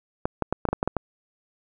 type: clicks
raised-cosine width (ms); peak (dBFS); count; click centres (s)
1; -9; 9; 0.255 / 0.423 / 0.526 / 0.653 / 0.688 / 0.73 / 0.829 / 0.876 / 0.967
effects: none